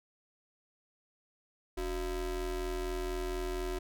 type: ring-modulated tone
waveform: square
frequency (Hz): 161.9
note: E3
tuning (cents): -31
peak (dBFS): -31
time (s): 1.77-3.79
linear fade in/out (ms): 10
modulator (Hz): 204
effects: none